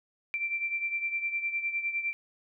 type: beating tone pair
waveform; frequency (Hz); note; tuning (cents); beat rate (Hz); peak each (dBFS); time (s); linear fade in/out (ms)
sine; 2349 / 2358.8; D7 / D7; 0 / +7; 9.8; -30 / -36; 0.34-2.13; 0
effects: none